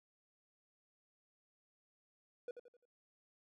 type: tone with echo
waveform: triangle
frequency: 486.9 Hz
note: B4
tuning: 25 cents flat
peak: -39 dBFS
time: 2.48-2.51 s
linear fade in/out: 2 ms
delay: 86 ms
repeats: 4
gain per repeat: -8 dB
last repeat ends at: 2.854 s
effects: none